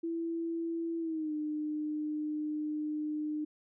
sine tone with pitch glide, 332.5 to 303.1 Hz, E4 to D#4, +15 to -45 cents, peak -32 dBFS, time 0.03-3.45 s, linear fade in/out 10 ms, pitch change -160 cents, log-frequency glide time 0.99-1.33 s, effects none

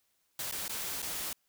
white noise with dropouts, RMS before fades -37 dBFS, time 0.39-1.33 s, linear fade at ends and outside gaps 2 ms, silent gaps 0.513-0.523 / 0.681-0.694 / 1.02-1.026 s, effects white hiss -75 dBFS RMS until 1.48 s

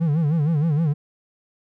triangle tone with vibrato, 155.56 Hz, D#3, in tune, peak -15 dBFS, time 0-0.94 s, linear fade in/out 20 ms, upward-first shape sine, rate 6.4 Hz, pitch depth 150 cents each way, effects none

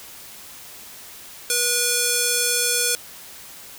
square tone with band-pass filter, 483.9 Hz, B4, 35 cents flat, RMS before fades -21 dBFS, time 1.5-2.95 s, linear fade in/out 0 ms, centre 9000 Hz, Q 0.94, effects white hiss -41 dBFS RMS until 3.78 s

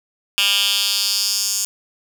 10% pulse tone with high-pass filter sweep, 200 Hz, G3, 35 cents sharp, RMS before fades -19 dBFS, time 0.38-1.65 s, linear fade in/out 0 ms, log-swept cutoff 2800 to 6500 Hz, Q 2.7, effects none

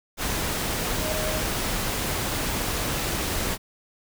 sine tone in noise, 622.3 Hz, D#5, in tune, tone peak -30 dBFS, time 0.99-1.42 s, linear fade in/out 50 ms, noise pink, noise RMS -27 dBFS, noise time 0.17-3.58 s, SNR -6 dB, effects none

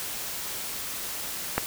click, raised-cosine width 0.5 ms, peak -7 dBFS, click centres 1.58 s, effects white hiss -34 dBFS RMS until 1.66 s

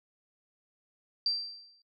sine tone with exponential decay, 4699 Hz, D8, in tune, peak -24 dBFS, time 1.26-1.82 s, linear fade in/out 2 ms, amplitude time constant 120 ms, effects noise-tail reverb RT60 0.1 s tail -22 dB re dry

